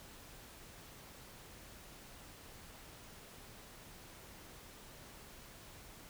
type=silence; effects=pink hiss -55 dBFS RMS until 6.09 s